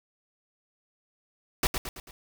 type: noise with echo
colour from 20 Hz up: pink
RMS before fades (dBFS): -24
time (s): 1.63-1.67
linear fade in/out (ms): 2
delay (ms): 110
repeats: 4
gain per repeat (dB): -6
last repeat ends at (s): 2.11
effects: none